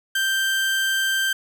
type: tone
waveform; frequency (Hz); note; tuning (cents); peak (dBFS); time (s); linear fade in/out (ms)
30% pulse; 1568; G6; 0; -17; 0.15-1.33; 5
effects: none